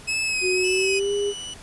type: tone with vibrato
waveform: sawtooth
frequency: 2559 Hz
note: D#7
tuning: 48 cents sharp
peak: -19 dBFS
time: 0.07-1 s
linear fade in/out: 20 ms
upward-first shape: sine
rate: 1.9 Hz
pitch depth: 36 cents each way
type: tone with pitch glide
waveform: sine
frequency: 368.3 to 406.3 Hz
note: F#4 to G#4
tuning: -8 to -38 cents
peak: -21 dBFS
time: 0.41-1.34 s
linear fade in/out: 50 ms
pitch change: +170 cents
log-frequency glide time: 0.67-1.13 s
type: tone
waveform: sawtooth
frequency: 2960 Hz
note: F#7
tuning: in tune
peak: -29 dBFS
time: 0.64-1.54 s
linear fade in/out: 5 ms
effects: pink hiss -44 dBFS RMS until 1.62 s + resampled to 24000 Hz